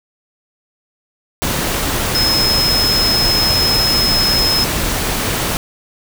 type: tone in noise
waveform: sine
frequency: 5160 Hz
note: E8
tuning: 38 cents flat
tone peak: -13 dBFS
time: 2.15-4.64 s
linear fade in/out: 0 ms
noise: pink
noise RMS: -18 dBFS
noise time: 1.42-5.57 s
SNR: +2 dB
effects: none